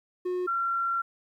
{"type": "tone pair in turn", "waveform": ["triangle", "sine"], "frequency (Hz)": [362.2, 1367.5], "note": ["F#4", "F6"], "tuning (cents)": [-37, -37], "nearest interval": "octave + major seventh", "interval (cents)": 2300, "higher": "second", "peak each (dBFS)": -25, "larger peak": "neither", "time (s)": [[0.25, 0.47], [0.47, 1.02]], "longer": "second", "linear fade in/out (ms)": 10, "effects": ["11-bit"]}